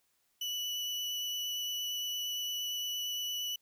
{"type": "tone with vibrato", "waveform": "35% pulse", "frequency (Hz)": 2960, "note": "F#7", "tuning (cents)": 0, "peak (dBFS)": -32, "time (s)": [0.41, 3.56], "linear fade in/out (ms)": 5, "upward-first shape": "sine", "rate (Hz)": 8.7, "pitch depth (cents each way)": 9, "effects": ["white hiss -75 dBFS RMS until 3.61 s"]}